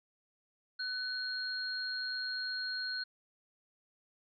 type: tone pair together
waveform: sine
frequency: 1500 / 4243 Hz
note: F#6 / C8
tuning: +23 / +23 cents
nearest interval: octave + tritone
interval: 1800 cents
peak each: -38 / -37 dBFS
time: 0.79-3.04 s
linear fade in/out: 10 ms
effects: none